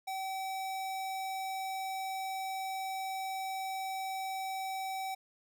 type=tone; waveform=square; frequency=766 Hz; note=G5; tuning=40 cents flat; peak=-36 dBFS; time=0.07-5.15 s; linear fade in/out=10 ms; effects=none